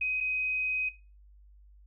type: tone with dropouts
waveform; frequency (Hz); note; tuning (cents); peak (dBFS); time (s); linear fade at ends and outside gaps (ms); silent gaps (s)
sine; 2517; D#7; +19; -27; 0.01-0.89; 5; 0.204-0.208
effects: noise-tail reverb RT60 0.3 s tail -18 dB re dry + added 50 Hz sine -53 dBFS peak until 1.86 s